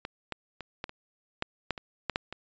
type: clicks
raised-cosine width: 0.3 ms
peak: -19 / -17 / -23 / -18 / -26 / -12 / -12 / -23 / -12 / -11 / -22 dBFS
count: 11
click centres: 0.051 / 0.323 / 0.607 / 0.841 / 0.894 / 1.424 / 1.707 / 1.778 / 2.097 / 2.159 / 2.326 s
effects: resampled to 16000 Hz